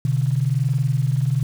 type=tone pair together; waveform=sine; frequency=126.9 / 147.99 Hz; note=B2 / D3; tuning=+47 / +14 cents; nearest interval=minor third; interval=267 cents; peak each=-19 / -21 dBFS; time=0.05-1.43 s; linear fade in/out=2 ms; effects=7-bit